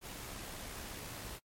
pink noise with amplitude modulation, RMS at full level -44 dBFS, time 0.01-1.4 s, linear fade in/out 50 ms, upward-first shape sine, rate 68.7 Hz, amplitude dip 30%, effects noise-tail reverb RT60 0.1 s tail -25 dB re dry + MP3 64 kbps

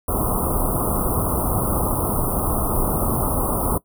pink band-stop noise, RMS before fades -21 dBFS, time 0.08-3.78 s, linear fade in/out 5 ms, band 1300 to 9100 Hz, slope 96 dB/octave, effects noise-tail reverb RT60 0.1 s tail -19 dB re dry

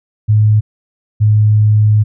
sine tone pair in turn, 106.9 / 106.48 Hz, A2 / G#2, -49 / +44 cents, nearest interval unison, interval 7 cents, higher first, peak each -6 dBFS, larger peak neither, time 0.28-0.61 / 1.2-2.04 s, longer second, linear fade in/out 20 ms, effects none

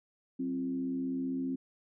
sine tone with frequency modulation, 263.9 Hz, C4, 15 cents sharp, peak -31 dBFS, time 0.39-1.56 s, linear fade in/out 10 ms, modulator 75.4 Hz, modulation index 0.57, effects none

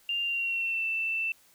sine tone with pitch glide, 2794 to 2666 Hz, F7 to E7, 0 to +19 cents, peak -27 dBFS, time 0.09-1.32 s, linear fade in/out 2 ms, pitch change -81 cents, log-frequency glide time 0.22-0.86 s, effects white hiss -61 dBFS RMS until 1.54 s

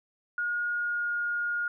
sine tone with pitch glide, 1435 to 1426.7 Hz, F6 to F6, +47 to +37 cents, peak -27 dBFS, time 0.38-1.68 s, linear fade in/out 2 ms, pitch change -10 cents, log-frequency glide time 0.67-1.13 s, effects none

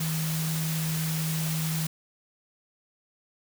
sine tone in noise, 159.3 Hz, D#3, 41 cents sharp, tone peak -27 dBFS, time 0-1.87 s, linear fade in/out 5 ms, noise white, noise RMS -34 dBFS, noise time 0-1.87 s, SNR +4 dB, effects none

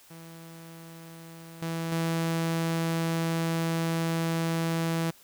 sawtooth tone with level steps, 164.81 Hz, E3, in tune, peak -40 / -26 / -22 dBFS, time 0.1-5.11 s, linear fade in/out 10 ms, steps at 1.62 / 1.92 s, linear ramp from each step 2 ms, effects white hiss -56 dBFS RMS until 5.23 s

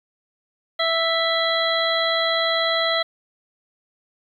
harmonic tone with a mistuned harmonic, 659.3 Hz, E5, in tune, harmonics 1 / 2 / 3 / 5 / 6, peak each -23 / -26 / -25 / -26 / -25 dBFS, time 0.79-3.03 s, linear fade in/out 10 ms, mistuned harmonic 6, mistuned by +20 cents, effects 9-bit

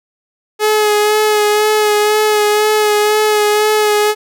sawtooth tone with vibrato, 423.2 Hz, G#4, 33 cents sharp, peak -6 dBFS, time 0.59-4.15 s, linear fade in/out 50 ms, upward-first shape sine, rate 2 Hz, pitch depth 22 cents each way, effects none

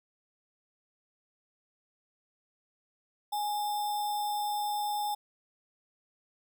sine tone with sample-and-hold, 830.6 Hz, G#5, in tune, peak -29 dBFS, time 3.32-5.15 s, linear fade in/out 10 ms, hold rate 4410 Hz, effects none

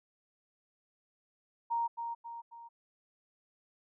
sine tone with echo, 932.3 Hz, A#5, in tune, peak -29 dBFS, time 1.7-1.88 s, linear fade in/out 20 ms, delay 270 ms, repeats 3, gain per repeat -6 dB, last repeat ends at 2.69 s, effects none

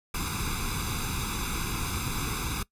pink noise with comb filter, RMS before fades -31 dBFS, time 0.14-2.63 s, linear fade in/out 5 ms, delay 0.81 ms, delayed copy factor +1, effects noise-tail reverb RT60 0.1 s tail -21 dB re dry + resampled to 32000 Hz

